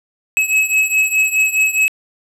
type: beating tone pair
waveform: square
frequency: 2568 / 2572.8 Hz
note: E7 / E7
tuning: -46 / -43 cents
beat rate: 4.8 Hz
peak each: -18 / -15 dBFS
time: 0.37-1.88 s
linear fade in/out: 0 ms
effects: low-pass 12000 Hz 12 dB/octave + 8-bit